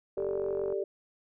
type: chord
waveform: sine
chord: G suspended second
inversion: none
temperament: just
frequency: 392 / 441 / 588 Hz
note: G4 / A4 / D5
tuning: 0 / +4 / +2 cents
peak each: -31 / -35 / -36 dBFS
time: 0.17-0.84 s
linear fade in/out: 5 ms
type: click train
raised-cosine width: 1 ms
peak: -30 dBFS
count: 26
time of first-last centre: 0.18-0.725 s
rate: 45.9 Hz
effects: none